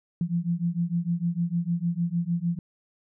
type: beating tone pair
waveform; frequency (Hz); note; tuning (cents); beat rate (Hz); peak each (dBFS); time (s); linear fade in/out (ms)
sine; 168.2 / 174.8; E3 / F3; +35 / +2; 6.6; -27; 0.21-2.59; 2
effects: none